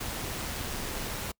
pink noise with amplitude modulation, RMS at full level -34 dBFS, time 0-1.32 s, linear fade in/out 10 ms, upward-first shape sine, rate 141 Hz, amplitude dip 25%, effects noise-tail reverb RT60 0.1 s tail -26 dB re dry

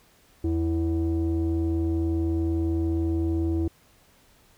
sine tone pair together, 82.2 / 328.8 Hz, E2 / E4, -4 / -4 cents, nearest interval 2 octaves, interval 2400 cents, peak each -23 dBFS, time 0.44-3.68 s, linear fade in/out 5 ms, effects tanh soft clip ceiling -19 dBFS + pink hiss -59 dBFS RMS until 4.57 s

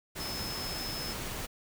sine tone in noise, 5200 Hz, E8, 24 cents flat, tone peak -38 dBFS, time 0.19-1.14 s, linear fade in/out 20 ms, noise pink, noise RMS -38 dBFS, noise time 0.15-1.47 s, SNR -3 dB, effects none

